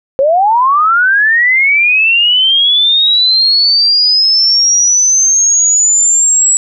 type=linear sweep; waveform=sine; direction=up; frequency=519 to 7800 Hz; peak=-6 dBFS; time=0.19-6.57 s; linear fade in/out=0 ms; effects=none